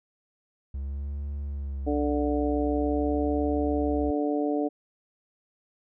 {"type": "tone with vibrato", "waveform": "triangle", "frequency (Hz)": 67.8, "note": "C#2", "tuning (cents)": -38, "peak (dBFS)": -28, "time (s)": [0.74, 4.11], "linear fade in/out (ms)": 5, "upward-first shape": "sine", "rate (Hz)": 0.45, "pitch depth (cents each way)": 95}
{"type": "harmonic tone", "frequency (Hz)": 146.83, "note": "D3", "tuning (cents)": 0, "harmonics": [2, 3, 4, 5], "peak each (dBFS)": [-26, -30, -32, -34], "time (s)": [1.86, 4.69], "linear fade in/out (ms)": 20}
{"effects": []}